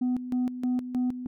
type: tone with tremolo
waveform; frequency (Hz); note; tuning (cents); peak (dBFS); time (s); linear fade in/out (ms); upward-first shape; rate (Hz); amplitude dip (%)
sine; 250; B3; +21; -21; 0.01-1.27; 10; square; 3.2; 75
effects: tanh soft clip ceiling -22 dBFS